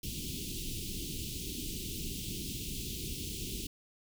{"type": "band-stop noise", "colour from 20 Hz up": "pink", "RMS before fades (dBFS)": -39, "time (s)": [0.03, 3.67], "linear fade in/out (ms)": 5, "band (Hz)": [390, 2700], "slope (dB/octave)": 48, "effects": []}